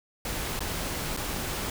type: noise with dropouts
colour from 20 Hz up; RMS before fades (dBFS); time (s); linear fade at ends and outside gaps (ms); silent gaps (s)
pink; -32; 0.25-1.7; 2; 0.593-0.605 / 1.166-1.172
effects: none